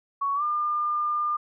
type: tone with pitch glide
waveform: sine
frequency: 1116 to 1203 Hz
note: C#6 to D6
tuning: +11 to +41 cents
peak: -23 dBFS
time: 0.21-1.37 s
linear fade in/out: 10 ms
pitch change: +130 cents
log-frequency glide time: 0.35-0.43 s
effects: none